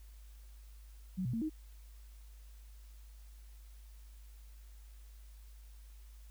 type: tone with pitch steps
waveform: sine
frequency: 186 / 123.3 / 227.4 / 311.9 Hz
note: F#3 / B2 / A#3 / D#4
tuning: +9 / -2 / -43 / +4 cents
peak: -33 dBFS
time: 1.17-1.498 s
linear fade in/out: 20 ms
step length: 82 ms
effects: added 52 Hz sine -51 dBFS peak until 6.3 s + white hiss -67 dBFS RMS until 6.3 s

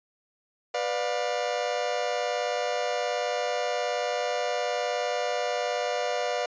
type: chord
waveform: 40% pulse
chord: B diminished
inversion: none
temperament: just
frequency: 493.9 / 592.7 / 711.2 Hz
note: B4 / D5 / F5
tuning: 0 / +16 / +31 cents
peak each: -30 dBFS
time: 0.74-6.46 s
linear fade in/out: 5 ms
effects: resampled to 16000 Hz

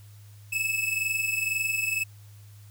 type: tone pair together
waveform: 45% pulse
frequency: 2586 / 2608 Hz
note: E7 / E7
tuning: -34 / -19 cents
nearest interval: unison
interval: 15 cents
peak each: -31 / -27 dBFS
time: 0.52-2.04 s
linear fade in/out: 10 ms
effects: added 103 Hz sine -46 dBFS peak until 2.7 s + white hiss -59 dBFS RMS until 2.7 s

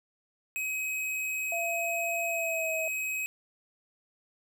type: tone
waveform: square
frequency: 2537 Hz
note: D#7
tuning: 33 cents sharp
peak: -31 dBFS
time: 0.56-3.26 s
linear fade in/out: 0 ms
type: tone with pitch glide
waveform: sine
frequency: 679 to 642.7 Hz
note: F5 to E5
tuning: -49 to -44 cents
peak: -32 dBFS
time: 1.52-2.88 s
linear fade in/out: 2 ms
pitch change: -95 cents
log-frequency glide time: 2.25-2.71 s
effects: none

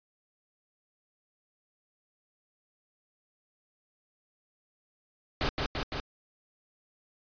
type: noise with echo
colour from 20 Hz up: pink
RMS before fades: -28 dBFS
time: 5.41-5.49 s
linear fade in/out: 0 ms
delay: 170 ms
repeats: 3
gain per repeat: -2 dB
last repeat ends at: 6 s
effects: resampled to 11025 Hz

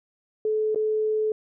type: tone with dropouts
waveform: sine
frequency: 431.9 Hz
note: A4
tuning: 32 cents flat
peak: -21 dBFS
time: 0.45-1.32 s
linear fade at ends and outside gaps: 2 ms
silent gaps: 0.747-0.758 s
effects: none

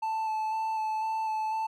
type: tone with vibrato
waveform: triangle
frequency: 877 Hz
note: A5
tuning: 6 cents flat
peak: -26 dBFS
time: 0.02-1.67 s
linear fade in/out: 10 ms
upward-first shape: square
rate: 2 Hz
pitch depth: 12 cents each way
effects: none

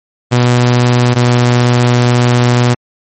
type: tone pair in turn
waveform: sawtooth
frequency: 122.5 / 122.06 Hz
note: B2 / B2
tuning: -14 / -20 cents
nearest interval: unison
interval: 6 cents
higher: first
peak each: -3 dBFS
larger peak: neither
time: 0.31-1.15 / 1.15-2.75 s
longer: second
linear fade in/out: 20 ms
effects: MP3 32 kbps

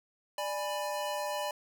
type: chord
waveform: square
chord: G# diminished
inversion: second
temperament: equal with one note detuned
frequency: 592.1 / 830.6 / 987.8 Hz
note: D5 / G#5 / B5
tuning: +14 / 0 / 0 cents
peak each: -36 / -39 / -39 dBFS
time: 0.38-1.51 s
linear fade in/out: 2 ms
effects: none

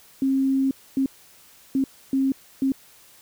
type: tone bursts at uneven times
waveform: sine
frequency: 268.5 Hz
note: C4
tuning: 45 cents sharp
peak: -18 dBFS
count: 5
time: 0.22-0.71 / 0.97-1.06 / 1.75-1.84 / 2.13-2.32 / 2.62-2.72 s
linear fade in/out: 2 ms
effects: white hiss -52 dBFS RMS until 3.21 s

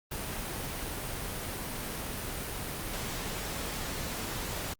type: noise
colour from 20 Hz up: pink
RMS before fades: -36 dBFS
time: 0.11-4.74 s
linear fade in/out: 10 ms
effects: Opus 32 kbps

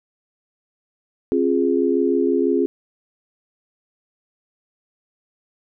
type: chord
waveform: sine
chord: F minor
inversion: second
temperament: equal with one note detuned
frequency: 267.4 / 349.2 / 415.3 Hz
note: C4 / F4 / Ab4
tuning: +38 / 0 / 0 cents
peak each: -20 dBFS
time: 1.32-2.66 s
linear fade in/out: 0 ms
effects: none

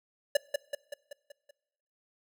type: tone with echo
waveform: square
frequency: 576 Hz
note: D5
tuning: 34 cents flat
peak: -21 dBFS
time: 0.35-0.37 s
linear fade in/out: 5 ms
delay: 190 ms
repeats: 6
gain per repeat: -5 dB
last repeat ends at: 1.51 s
effects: noise-tail reverb RT60 1.0 s tail -23 dB re dry

